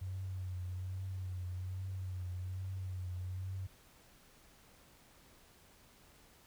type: tone with vibrato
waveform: sine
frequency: 92.5 Hz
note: F#2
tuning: in tune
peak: -38 dBFS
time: 0.01-3.67 s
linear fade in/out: 10 ms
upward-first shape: triangle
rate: 1.2 Hz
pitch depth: 49 cents each way
effects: pink hiss -63 dBFS RMS until 6.46 s